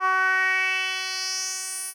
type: tone with band-pass filter sweep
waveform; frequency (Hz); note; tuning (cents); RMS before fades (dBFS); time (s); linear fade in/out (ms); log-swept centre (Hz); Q
10% pulse; 376; F#4; +28; -25; 0-1.94; 50; 1100 to 11000; 3.3
effects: none